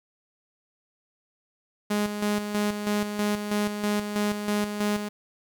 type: tone with tremolo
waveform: sawtooth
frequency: 207.7 Hz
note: G#3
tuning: in tune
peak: -19 dBFS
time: 1.9-5.09 s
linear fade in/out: 10 ms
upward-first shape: square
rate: 3.1 Hz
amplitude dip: 55%
effects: 9-bit